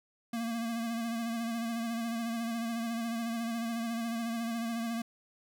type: tone with vibrato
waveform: square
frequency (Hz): 230.6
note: A#3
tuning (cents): -19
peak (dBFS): -33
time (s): 0.33-5.02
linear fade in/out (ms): 5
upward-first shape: sine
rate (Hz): 14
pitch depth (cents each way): 37
effects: none